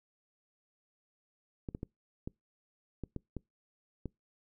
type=clicks; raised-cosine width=3 ms; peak=-25 dBFS; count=8; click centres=1.688 / 1.749 / 1.831 / 2.275 / 3.037 / 3.163 / 3.367 / 4.057 s; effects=noise-tail reverb RT60 0.2 s tail -26 dB re dry